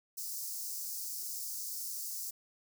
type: high-pass noise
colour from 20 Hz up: white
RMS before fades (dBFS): -40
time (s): 0.17-2.31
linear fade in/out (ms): 10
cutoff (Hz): 4800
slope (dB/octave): 48
effects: none